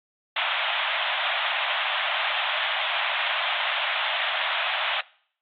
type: band-pass noise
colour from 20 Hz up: white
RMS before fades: -26 dBFS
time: 0.36-5.01 s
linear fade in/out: 5 ms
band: 600 to 3600 Hz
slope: 96 dB/octave
effects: noise-tail reverb RT60 0.6 s tail -23 dB re dry + AAC 48 kbps